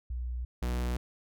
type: tone pair in turn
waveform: sine / 45% pulse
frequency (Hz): 61 / 61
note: B1 / B1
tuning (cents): -21 / -21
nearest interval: unison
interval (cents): 0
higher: neither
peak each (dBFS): -32 / -29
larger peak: second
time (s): 0.1-0.45 / 0.62-0.97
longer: neither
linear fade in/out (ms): 5
effects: none